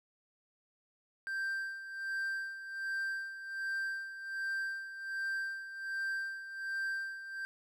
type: tone with tremolo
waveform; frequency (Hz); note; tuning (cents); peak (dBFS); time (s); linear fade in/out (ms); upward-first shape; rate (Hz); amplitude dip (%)
triangle; 1574; G6; +7; -31; 1.27-7.45; 0; sine; 1.3; 70
effects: none